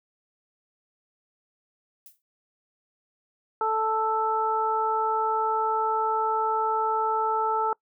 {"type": "noise with exponential decay", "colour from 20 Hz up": "violet", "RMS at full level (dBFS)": -44, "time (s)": [2.06, 2.22], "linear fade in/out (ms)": 1, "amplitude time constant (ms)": 33}
{"type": "harmonic tone", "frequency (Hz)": 440, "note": "A4", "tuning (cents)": 0, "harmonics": [1, 2, 3], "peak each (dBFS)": [-29, -25, -27], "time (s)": [3.61, 7.73], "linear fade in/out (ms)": 2}
{"effects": ["noise-tail reverb RT60 0.1 s tail -25 dB re dry"]}